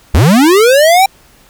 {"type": "linear sweep", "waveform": "square", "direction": "up", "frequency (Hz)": [57, 795], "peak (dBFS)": -5, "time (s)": [0.14, 1.06], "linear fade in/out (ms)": 5, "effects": ["pink hiss -45 dBFS RMS until 1.49 s"]}